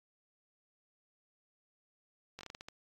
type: slowing click train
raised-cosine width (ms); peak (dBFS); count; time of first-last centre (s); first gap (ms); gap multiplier
0.2; -28; 8; 2.39-2.685; 19; 1.26
effects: AAC 64 kbps